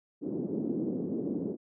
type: band-pass noise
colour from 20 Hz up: pink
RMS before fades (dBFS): -33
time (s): 0.21-1.57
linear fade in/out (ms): 50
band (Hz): 210 to 360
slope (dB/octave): 24
effects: none